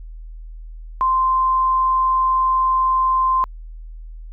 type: tone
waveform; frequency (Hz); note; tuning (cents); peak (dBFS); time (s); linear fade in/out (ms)
sine; 1042; C6; -7; -14; 1.01-3.44; 0
effects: added 40 Hz sine -32 dBFS peak until 4.32 s